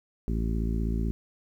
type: harmonic tone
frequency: 55.9 Hz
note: A1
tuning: 28 cents sharp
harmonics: 1 / 2 / 3 / 4 / 5 / 6 / 7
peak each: -27 / -35 / -34 / -34 / -40 / -41 / -42 dBFS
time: 0.28-1.11 s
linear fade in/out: 0 ms
effects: 10-bit